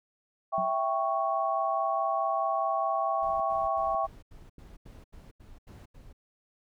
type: chord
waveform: sine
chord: C# diminished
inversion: first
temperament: equal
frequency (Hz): 659.3 / 784 / 1108.7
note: E5 / G5 / C#6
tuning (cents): 0 / 0 / 0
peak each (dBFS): -30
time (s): 0.52-4.07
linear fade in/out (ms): 20
type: tone with exponential decay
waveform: sine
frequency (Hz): 185.2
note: F#3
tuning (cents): +2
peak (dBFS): -32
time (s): 0.58-0.77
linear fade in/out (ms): 0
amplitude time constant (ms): 40
type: noise bursts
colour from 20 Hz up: brown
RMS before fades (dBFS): -49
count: 11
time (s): 3.22-6.13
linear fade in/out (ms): 10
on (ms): 190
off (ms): 82
type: clicks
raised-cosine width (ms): 3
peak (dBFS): -37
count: 4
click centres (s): 3.395 / 3.948 / 4.583 / 4.862
effects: none